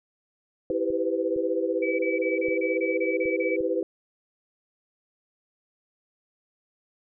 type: chord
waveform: sine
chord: C major seventh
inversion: first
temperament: equal with one note detuned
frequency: 329.6 / 392 / 493.9 / 509.8 Hz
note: E4 / G4 / B4 / C5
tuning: 0 / 0 / 0 / -45 cents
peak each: -29 dBFS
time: 0.7-3.83 s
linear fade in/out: 2 ms
type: clicks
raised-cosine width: 5 ms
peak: -34 dBFS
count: 6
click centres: 0.705 / 0.903 / 1.363 / 2.485 / 3.257 / 3.607 s
type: tone bursts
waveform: sine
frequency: 2294 Hz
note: D7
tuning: 41 cents flat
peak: -30 dBFS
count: 9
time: 1.82-3.566 s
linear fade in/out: 10 ms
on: 170 ms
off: 27 ms
effects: none